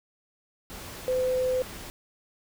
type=tone in noise; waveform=sine; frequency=510 Hz; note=C5; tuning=44 cents flat; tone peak=-23 dBFS; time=1.08-1.62 s; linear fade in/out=0 ms; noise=pink; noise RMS=-41 dBFS; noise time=0.7-1.9 s; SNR=+15 dB; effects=none